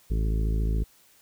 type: harmonic tone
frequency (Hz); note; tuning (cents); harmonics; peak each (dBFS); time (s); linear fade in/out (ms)
54.1; A1; -29; 1 / 2 / 3 / 4 / 5 / 6 / 7 / 8; -23 / -33 / -34 / -41 / -41 / -44 / -43 / -43; 0.1-0.84; 10
effects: white hiss -59 dBFS RMS until 1.21 s